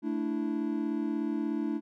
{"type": "chord", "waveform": "triangle", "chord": "A suspended fourth", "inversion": "none", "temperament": "just", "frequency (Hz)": [220, 293.3, 330], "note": ["A3", "D4", "E4"], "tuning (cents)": [0, -2, 2], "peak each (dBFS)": [-32, -30, -32], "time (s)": [0.02, 1.81], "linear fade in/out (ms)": 50, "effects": []}